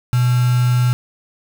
sine tone with quantisation, 123.5 Hz, B2, in tune, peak -12 dBFS, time 0.13-0.93 s, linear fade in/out 0 ms, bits 4, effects none

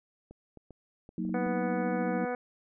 clicks, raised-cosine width 2 ms, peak -35 dBFS, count 7, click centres 0.31 / 0.573 / 0.707 / 1.091 / 1.251 / 1.294 / 1.466 s
sine chord, D# minor, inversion first, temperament equal with one note detuned, 185 / 233.1 / 315.3 Hz, F#3 / A#3 / D#4, 0 / 0 / +23 cents, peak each -33 / -35 / -36 dBFS, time 1.18-2.25 s, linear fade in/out 2 ms
harmonic tone, 246.9 Hz, B3, in tune, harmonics 1 / 2 / 3 / 4 / 5 / 6 / 7 / 8 / 9, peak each -38 / -33 / -36 / -46 / -45 / -42 / -47 / -56 / -47 dBFS, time 1.34-2.35 s, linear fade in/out 2 ms
effects none

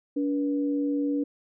sine tone pair together, 286.3 / 483.5 Hz, D4 / B4, -44 / -37 cents, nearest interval major sixth, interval 907 cents, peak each -24 / -33 dBFS, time 0.16-1.24 s, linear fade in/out 10 ms, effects none

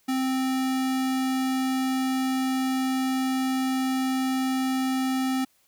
square tone, 261.6 Hz, C4, in tune, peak -24 dBFS, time 0.08-5.45 s, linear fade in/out 10 ms, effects white hiss -65 dBFS RMS until 5.67 s

